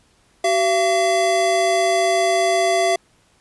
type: tone pair together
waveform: square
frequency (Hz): 381.1 / 679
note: G4 / F5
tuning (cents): -49 / -49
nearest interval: minor seventh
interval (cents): 1000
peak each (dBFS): -22 / -17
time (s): 0.44-2.96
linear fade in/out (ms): 5
effects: pink hiss -58 dBFS RMS until 3.4 s + resampled to 24000 Hz